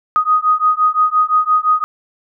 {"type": "beating tone pair", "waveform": "sine", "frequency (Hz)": [1244.5, 1250.3], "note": ["D#6", "D#6"], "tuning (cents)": [0, 8], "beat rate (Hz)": 5.8, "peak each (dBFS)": -14, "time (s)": [0.16, 1.84], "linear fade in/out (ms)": 0, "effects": []}